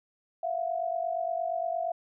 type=tone pair together; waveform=sine; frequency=669 / 717.6 Hz; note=E5 / F5; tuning=+25 / +47 cents; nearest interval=minor second; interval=122 cents; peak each=-30 / -32 dBFS; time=0.43-1.92 s; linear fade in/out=5 ms; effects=none